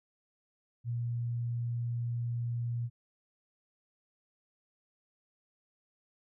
sine tone, 118.8 Hz, A#2, 33 cents sharp, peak -31 dBFS, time 0.84-2.9 s, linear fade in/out 50 ms, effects none

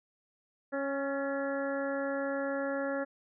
harmonic tone with a mistuned harmonic, 275.8 Hz, C#4, 9 cents flat, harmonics 1 / 2 / 3 / 4 / 5 / 6 / 7, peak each -36 / -33 / -44 / -48 / -41 / -41 / -51 dBFS, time 0.72-3.05 s, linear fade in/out 20 ms, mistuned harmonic 6, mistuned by +43 cents, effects none

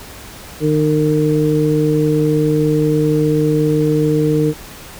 harmonic tone, 152.5 Hz, D#3, 34 cents flat, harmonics 1 / 2 / 3, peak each -16 / -16 / -16 dBFS, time 0.6-4.54 s, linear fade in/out 50 ms, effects pink hiss -35 dBFS RMS until 4.99 s

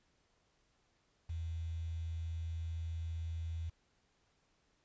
sine tone with quantisation, 82.41 Hz, E2, in tune, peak -37 dBFS, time 1.29-3.7 s, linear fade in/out 10 ms, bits 10, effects pink hiss -75 dBFS RMS until 4.84 s + resampled to 16000 Hz

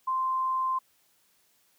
sine tone, 1043 Hz, C6, 6 cents flat, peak -25 dBFS, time 0.07-0.79 s, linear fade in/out 10 ms, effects white hiss -67 dBFS RMS until 1.78 s + high-pass 60 Hz 12 dB/octave

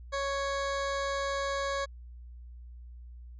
20% pulse tone, 554.4 Hz, C#5, in tune, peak -25 dBFS, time 0.12-1.86 s, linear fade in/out 20 ms, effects added 60 Hz sine -44 dBFS peak until 3.39 s + resampled to 16000 Hz

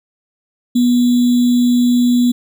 sine tone with sample-and-hold, 243.9 Hz, B3, 21 cents flat, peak -9 dBFS, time 0.75-2.32 s, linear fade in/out 10 ms, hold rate 3675 Hz, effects none

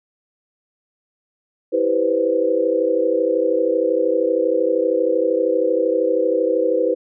sine chord, C major seventh, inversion first, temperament just, 327 / 392.4 / 490.5 / 523.3 Hz, E4 / G4 / B4 / C5, -14 / +2 / -12 / 0 cents, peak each -23 / -24 / -18 / -21 dBFS, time 1.72-6.95 s, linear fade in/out 20 ms, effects none

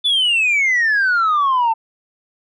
sine exponential sweep, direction down, 3520 to 880 Hz, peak -11 dBFS, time 0.04-1.74 s, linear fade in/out 20 ms, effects tanh soft clip ceiling -11 dBFS

